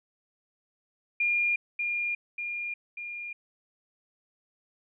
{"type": "tone with echo", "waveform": "sine", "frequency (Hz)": 2413, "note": "D7", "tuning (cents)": 46, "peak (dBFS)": -23, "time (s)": [1.2, 1.56], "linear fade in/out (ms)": 5, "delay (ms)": 590, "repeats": 3, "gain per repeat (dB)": -4, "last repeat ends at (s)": 3.33, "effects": []}